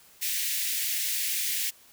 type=high-pass noise; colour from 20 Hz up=white; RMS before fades=-29 dBFS; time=0.21-1.71 s; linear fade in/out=20 ms; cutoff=1800 Hz; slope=48 dB/octave; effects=white hiss -56 dBFS RMS until 1.92 s